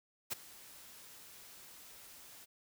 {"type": "noise with ADSR envelope", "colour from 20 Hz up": "white", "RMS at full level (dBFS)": -35, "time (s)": [0.3, 2.46], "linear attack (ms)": 25, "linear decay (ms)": 13, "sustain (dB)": -20, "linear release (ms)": 24, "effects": []}